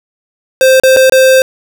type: tone with dropouts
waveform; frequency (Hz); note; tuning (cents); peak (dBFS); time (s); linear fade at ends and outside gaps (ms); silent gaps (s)
square; 523.3; C5; 0; -4; 0.61-1.42; 1; 0.799-0.835 / 0.964-0.969 / 1.097-1.122
effects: none